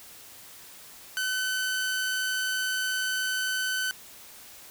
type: tone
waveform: sawtooth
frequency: 1517 Hz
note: F#6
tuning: 43 cents sharp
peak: -23 dBFS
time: 1.17-3.91 s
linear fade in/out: 0 ms
effects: white hiss -48 dBFS RMS until 4.7 s